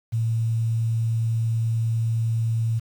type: tone with quantisation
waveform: sine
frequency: 113.7 Hz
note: A#2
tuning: 43 cents flat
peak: -20 dBFS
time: 0.12-2.8 s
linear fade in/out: 20 ms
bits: 8
effects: none